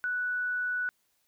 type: tone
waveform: sine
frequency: 1480 Hz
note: F#6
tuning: in tune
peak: -28 dBFS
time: 0.04-0.89 s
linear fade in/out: 0 ms
effects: white hiss -73 dBFS RMS until 1.27 s